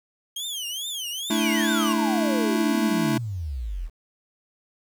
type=tone with vibrato; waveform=sawtooth; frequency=3182 Hz; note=G7; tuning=25 cents sharp; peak=-26 dBFS; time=0.36-1.93 s; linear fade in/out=5 ms; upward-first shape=triangle; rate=2.4 Hz; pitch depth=240 cents each way
type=chord; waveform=square; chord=A suspended fourth; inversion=none; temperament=equal; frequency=220 / 293.7 / 329.6 Hz; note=A3 / D4 / E4; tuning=0 / 0 / 0 cents; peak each=-25 / -28 / -27 dBFS; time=1.3-3.18 s; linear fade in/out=5 ms
type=exponential sweep; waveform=sine; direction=down; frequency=2636 to 36.96 Hz; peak=-27 dBFS; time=1.39-3.9 s; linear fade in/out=50 ms
effects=9-bit